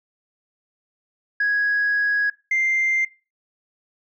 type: tone pair in turn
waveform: sine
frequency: 1661.2 / 2093 Hz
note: G#6 / C7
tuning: 0 / 0 cents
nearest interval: major third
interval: 400 cents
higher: second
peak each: -16 dBFS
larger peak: neither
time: 1.4-2.3 / 2.51-3.05 s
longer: first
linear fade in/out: 5 ms
effects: noise-tail reverb RT60 0.3 s tail -21 dB re dry + tanh soft clip ceiling -14 dBFS